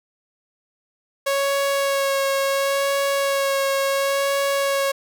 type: tone with vibrato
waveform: sawtooth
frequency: 552 Hz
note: C#5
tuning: 7 cents flat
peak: -15 dBFS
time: 1.26-4.92 s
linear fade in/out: 10 ms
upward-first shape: sine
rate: 0.71 Hz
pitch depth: 15 cents each way
effects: none